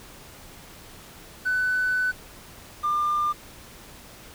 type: tone pair in turn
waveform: triangle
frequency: 1500 / 1197.7 Hz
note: F#6 / D6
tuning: +23 / +34 cents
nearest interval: major third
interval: 389 cents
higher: first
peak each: -18 dBFS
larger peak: neither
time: 1.45-2.12 / 2.83-3.33 s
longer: first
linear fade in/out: 20 ms
effects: tanh soft clip ceiling -18 dBFS + pink hiss -46 dBFS RMS until 4.34 s